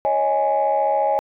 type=chord; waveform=sine; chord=C# suspended second; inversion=none; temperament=equal with one note detuned; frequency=554.4 / 628.8 / 830.6 Hz; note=C#5 / D#5 / G#5; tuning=0 / +18 / 0 cents; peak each=-21 / -21 / -18 dBFS; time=0.05-1.19 s; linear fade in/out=0 ms; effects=tanh soft clip ceiling -10 dBFS